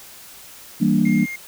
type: chord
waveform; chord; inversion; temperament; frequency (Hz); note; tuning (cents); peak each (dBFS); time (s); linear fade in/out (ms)
sine; E half-diminished seventh; none; equal with one note detuned; 163.11 / 196 / 233.1 / 293.7; E3 / G3 / Bb3 / D4; -18 / 0 / 0 / 0; -22 / -18 / -18 / -22; 0.8-1.26; 20
type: tone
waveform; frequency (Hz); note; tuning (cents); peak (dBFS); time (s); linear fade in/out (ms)
triangle; 2124; C7; +25; -26; 1.05-1.36; 5
effects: tanh soft clip ceiling -3 dBFS + white hiss -42 dBFS RMS until 1.47 s